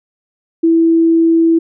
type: tone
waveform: sine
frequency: 329.6 Hz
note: E4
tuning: in tune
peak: -7 dBFS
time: 0.63-1.59 s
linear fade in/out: 10 ms
effects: none